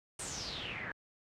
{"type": "noise with low-pass filter sweep", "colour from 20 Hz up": "pink", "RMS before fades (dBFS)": -41, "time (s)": [0.19, 0.92], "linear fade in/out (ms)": 5, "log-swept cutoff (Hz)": [9000, 1600], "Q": 6.9, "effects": ["high-pass 60 Hz 12 dB/octave"]}